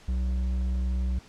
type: tone with hard clipping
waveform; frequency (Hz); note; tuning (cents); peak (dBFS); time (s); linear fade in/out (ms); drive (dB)
sine; 63; B1; +35; -26; 0.08-1.19; 5; 6
effects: pink hiss -53 dBFS RMS until 1.28 s + low-pass 7000 Hz 12 dB/octave